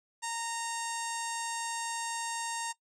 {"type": "tone with low-pass filter", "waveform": "sawtooth", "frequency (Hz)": 924, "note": "A#5", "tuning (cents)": -16, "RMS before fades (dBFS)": -36, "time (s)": [0.22, 2.73], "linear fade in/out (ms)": 20, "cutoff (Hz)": 8100, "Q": 4.6, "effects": ["noise-tail reverb RT60 0.1 s tail -20 dB re dry"]}